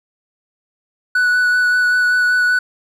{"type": "tone with vibrato", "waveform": "triangle", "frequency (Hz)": 1480, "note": "F#6", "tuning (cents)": 0, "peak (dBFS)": -10, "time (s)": [1.15, 2.59], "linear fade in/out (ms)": 5, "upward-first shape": "sine", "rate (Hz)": 5.2, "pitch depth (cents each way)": 13, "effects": []}